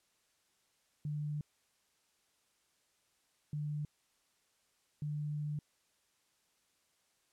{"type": "tone bursts at uneven times", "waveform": "sine", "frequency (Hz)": 148.8, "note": "D3", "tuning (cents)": 23, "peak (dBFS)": -35, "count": 3, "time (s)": [[1.05, 1.41], [3.53, 3.85], [5.02, 5.59]], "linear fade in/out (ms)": 2, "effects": ["white hiss -75 dBFS RMS until 7.32 s", "low-pass 10000 Hz 12 dB/octave"]}